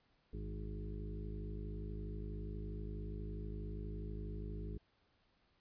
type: harmonic tone with a mistuned harmonic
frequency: 52.3 Hz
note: G#1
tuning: 13 cents sharp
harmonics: 1 / 2 / 3 / 4 / 6 / 7 / 8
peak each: -43 / -49 / -50 / -52 / -54 / -57 / -54 dBFS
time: 0.33-4.78 s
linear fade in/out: 5 ms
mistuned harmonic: 2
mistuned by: -53 cents
effects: pink hiss -75 dBFS RMS until 5.6 s + resampled to 11025 Hz